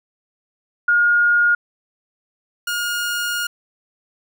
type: tone pair in turn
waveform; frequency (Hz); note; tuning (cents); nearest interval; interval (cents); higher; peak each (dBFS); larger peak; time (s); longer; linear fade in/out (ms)
sine / sawtooth; 1427 / 1427; F6 / F6; +37 / +37; unison; 0; neither; -12 / -17; first; 0.88-1.55 / 2.67-3.47; second; 5
effects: none

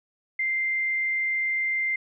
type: tone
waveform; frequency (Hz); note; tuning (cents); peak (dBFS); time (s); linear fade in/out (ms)
sine; 2091; C7; -2; -23; 0.39-1.96; 5
effects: none

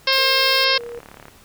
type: harmonic tone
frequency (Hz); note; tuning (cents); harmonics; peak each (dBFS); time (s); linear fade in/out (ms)
533; C5; +32; 1 / 2 / 3 / 4 / 5 / 6 / 7 / 8 / 9 / 10; -24 / -24 / -24 / -24 / -24 / -24 / -24 / -24 / -24 / -24; 0.07-0.78; 5
type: noise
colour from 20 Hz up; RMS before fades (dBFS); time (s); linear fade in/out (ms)
blue; -34; 0.12-0.65; 10
type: tone with pitch glide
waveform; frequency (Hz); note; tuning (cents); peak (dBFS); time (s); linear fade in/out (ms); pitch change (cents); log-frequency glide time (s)
sine; 471.3 to 474; A#4 to A#4; +19 to +29; -30; 0.18-0.99; 0; +10; 0.37-0.56
type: click train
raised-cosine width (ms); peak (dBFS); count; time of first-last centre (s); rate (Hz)
0.5; -24; 19; 0.78-1.283; 35.8
effects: pink hiss -49 dBFS RMS until 1.44 s

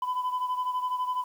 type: beating tone pair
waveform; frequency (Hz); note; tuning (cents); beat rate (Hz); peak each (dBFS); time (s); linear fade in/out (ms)
sine; 1001 / 1013; B5 / B5; +23 / +44; 12; -26 / -31; 0.02-1.24; 5
effects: tanh soft clip ceiling -24 dBFS + 9-bit

